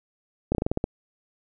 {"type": "slowing click train", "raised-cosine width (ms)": 2, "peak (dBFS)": -10, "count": 8, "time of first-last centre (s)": [0.52, 0.841], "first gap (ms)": 29, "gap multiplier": 1.15, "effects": []}